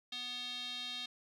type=tone with band-pass filter; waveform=square; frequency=246.9 Hz; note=B3; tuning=in tune; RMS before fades=-42 dBFS; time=0.12-1.06 s; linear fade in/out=5 ms; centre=3600 Hz; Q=6.5; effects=none